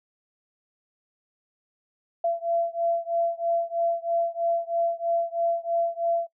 sine beating tone pair, 676 / 679.1 Hz, E5 / F5, +43 / -49 cents, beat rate 3.1 Hz, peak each -26 / -27 dBFS, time 2.24-6.27 s, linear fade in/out 5 ms, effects noise-tail reverb RT60 0.1 s tail -18 dB re dry

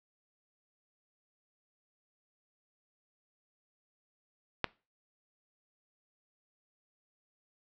click, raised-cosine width 0.3 ms, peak -11 dBFS, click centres 4.643 s, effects noise-tail reverb RT60 0.3 s tail -22 dB re dry + low-pass 5000 Hz 12 dB/octave

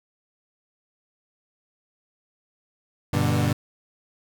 30% pulse chord, G major, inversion none, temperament equal with one note detuned, 98 / 121.28 / 146.83 Hz, G2 / B2 / D3, 0 / -31 / 0 cents, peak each -22 dBFS, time 3.13-3.53 s, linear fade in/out 5 ms, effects none

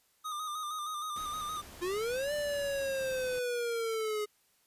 square tone with vibrato, 1224 Hz, D#6, 29 cents flat, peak -36 dBFS, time 0.24-1.62 s, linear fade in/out 20 ms, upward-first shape square, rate 6.4 Hz, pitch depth 40 cents each way
pink noise, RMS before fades -50 dBFS, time 1.16-3.39 s, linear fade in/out 0 ms
square linear two-way sweep, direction up then down, 341.7 to 594 to 416.6 Hz, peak -32 dBFS, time 1.81-4.26 s, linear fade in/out 20 ms, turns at 2.33 s
effects white hiss -70 dBFS RMS until 4.66 s + resampled to 32000 Hz

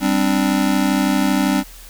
square chord, G suspended fourth, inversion none, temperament just, 196 / 261.3 / 294 Hz, G3 / C4 / D4, 0 / -2 / +2 cents, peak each -20 dBFS, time 0-1.64 s, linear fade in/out 50 ms, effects added 40 Hz sine -39 dBFS peak until 1.89 s + white hiss -42 dBFS RMS until 1.89 s

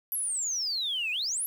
sine exponential two-way sweep, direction down then up, 11870 to 2433 to 11870 Hz, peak -27 dBFS, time 0.12-1.46 s, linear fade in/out 0 ms, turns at 1.11 s, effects tanh soft clip ceiling -23 dBFS + 9-bit

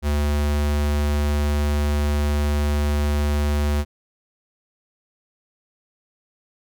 square tone, 73.42 Hz, D2, in tune, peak -19 dBFS, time 0.02-3.85 s, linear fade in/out 50 ms, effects none

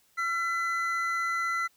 triangle tone pair together, 1358 / 2006 Hz, F6 / B6, -49 / +26 cents, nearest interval perfect fifth, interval 675 cents, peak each -27 / -29 dBFS, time 0.17-1.68 s, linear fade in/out 20 ms, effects white hiss -66 dBFS RMS until 1.76 s

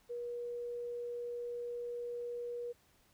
sine tone, 479.9 Hz, B4, 50 cents flat, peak -38 dBFS, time 0.09-2.73 s, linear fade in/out 20 ms, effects pink hiss -69 dBFS RMS until 3.13 s

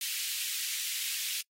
pink high-pass noise, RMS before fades -35 dBFS, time 0.01-1.41 s, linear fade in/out 2 ms, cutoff 2400 Hz, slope 24 dB/octave, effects noise-tail reverb RT60 0.1 s tail -24 dB re dry + AAC 48 kbps

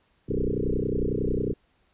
sine tone with frequency modulation, 215.3 Hz, A3, 37 cents flat, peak -23 dBFS, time 0.28-1.54 s, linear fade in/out 20 ms, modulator 31 Hz, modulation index 7.8, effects pink hiss -67 dBFS RMS until 1.93 s + resampled to 8000 Hz

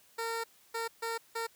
15% pulse tone bursts at uneven times, 457.6 Hz, A#4, 32 cents flat, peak -27 dBFS, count 4, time 0.18-0.44 / 0.74-0.88 / 1.02-1.18 / 1.35-1.47 s, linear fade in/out 10 ms, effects white hiss -63 dBFS RMS until 1.55 s + high-pass 60 Hz 12 dB/octave

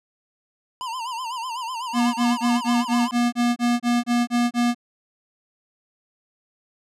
square tone with vibrato, 968 Hz, B5, 35 cents flat, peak -28 dBFS, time 0.81-3.11 s, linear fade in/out 0 ms, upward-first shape sine, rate 8 Hz, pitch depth 130 cents each way
square tone bursts, 240 Hz, B3, 49 cents flat, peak -18 dBFS, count 12, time 1.93-4.747 s, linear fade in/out 50 ms, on 210 ms, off 27 ms
effects low-pass 9000 Hz 12 dB/octave

